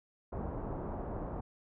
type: low-pass noise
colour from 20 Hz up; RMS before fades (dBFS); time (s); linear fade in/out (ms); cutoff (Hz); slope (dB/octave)
pink; -39; 0.32-1.41; 10; 1000; 24
effects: none